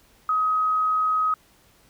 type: tone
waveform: sine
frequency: 1264 Hz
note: D#6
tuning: 27 cents sharp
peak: -19 dBFS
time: 0.29-1.34 s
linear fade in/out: 2 ms
effects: pink hiss -58 dBFS RMS until 1.89 s